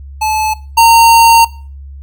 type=tone pair in turn; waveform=square; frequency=866 / 919.5 Hz; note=A5 / A#5; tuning=-28 / -24 cents; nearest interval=minor second; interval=104 cents; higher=second; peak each=-12 / -4 dBFS; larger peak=second; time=0.21-0.54 / 0.77-1.45 s; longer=second; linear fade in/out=10 ms; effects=noise-tail reverb RT60 0.4 s tail -20 dB re dry + added 69 Hz sine -27 dBFS peak until 2.02 s